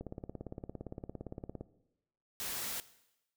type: click train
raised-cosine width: 2 ms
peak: -28 dBFS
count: 29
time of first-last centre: 0.01-1.61 s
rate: 17.5 Hz
type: noise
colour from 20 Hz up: white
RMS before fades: -39 dBFS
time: 2.4-2.8 s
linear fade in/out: 0 ms
effects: noise-tail reverb RT60 0.9 s tail -17 dB re dry